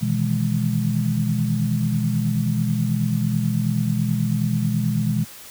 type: chord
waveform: sine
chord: E major seventh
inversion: second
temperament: equal with one note detuned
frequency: 122.19 / 155.56 / 164.81 / 207.7 Hz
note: B2 / D#3 / E3 / G#3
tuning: -18 / 0 / 0 / 0 cents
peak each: -23 / -26 / -25 / -23 dBFS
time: 0.01-5.25 s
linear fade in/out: 20 ms
effects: white hiss -41 dBFS RMS until 5.5 s